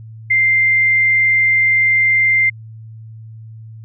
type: tone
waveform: sine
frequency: 2093 Hz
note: C7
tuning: in tune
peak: -10 dBFS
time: 0.3-2.5 s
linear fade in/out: 10 ms
effects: added 111 Hz sine -32 dBFS peak until 3.84 s